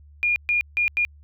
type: tone bursts at uneven times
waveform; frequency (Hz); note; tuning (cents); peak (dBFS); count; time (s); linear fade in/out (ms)
sine; 2424; D#7; -46; -18; 4; 0.23-0.36 / 0.49-0.61 / 0.77-0.88 / 0.97-1.05; 0
effects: added 73 Hz sine -46 dBFS peak until 1.23 s